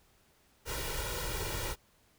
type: noise with comb filter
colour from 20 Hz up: pink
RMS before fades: -36 dBFS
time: 0.65-1.76 s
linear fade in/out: 50 ms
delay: 2.1 ms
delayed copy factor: +0.8
effects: pink hiss -67 dBFS RMS until 2.18 s